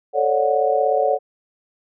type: chord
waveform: sine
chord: D major seventh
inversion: second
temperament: just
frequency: 440.5 / 550.6 / 587.3 / 734.2 Hz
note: A4 / C#5 / D5 / F#5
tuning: +2 / -12 / 0 / -14 cents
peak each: -22 / -20 / -22 / -20 dBFS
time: 0.13-1.19 s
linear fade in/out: 50 ms
effects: none